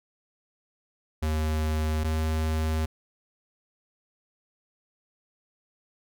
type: tone pair in turn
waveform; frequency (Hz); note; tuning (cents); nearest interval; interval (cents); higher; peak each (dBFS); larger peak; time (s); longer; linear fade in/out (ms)
square; 77.78 / 78.82; D#2 / D#2; 0 / +23; unison; 23; second; -25; neither; 1.22-2.04 / 2.04-2.86; neither; 10
effects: none